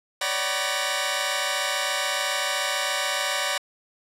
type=tone cluster; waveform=10% pulse; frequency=561 / 595 / 757 / 976 / 1841 Hz; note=C#5 / D5 / F#5 / B5 / A#6; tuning=+21 / +22 / +39 / -21 / -22 cents; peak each=-22 dBFS; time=0.21-3.58 s; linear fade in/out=5 ms; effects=low-pass 11000 Hz 12 dB/octave